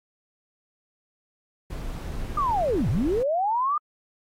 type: noise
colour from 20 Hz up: brown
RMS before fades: -32 dBFS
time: 1.7-3.23 s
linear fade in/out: 5 ms
type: linear two-way sweep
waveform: sine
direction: down then up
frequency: 1227 to 85.9 to 1227 Hz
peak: -21 dBFS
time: 2.37-3.78 s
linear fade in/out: 5 ms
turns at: 2.89 s
effects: AAC 48 kbps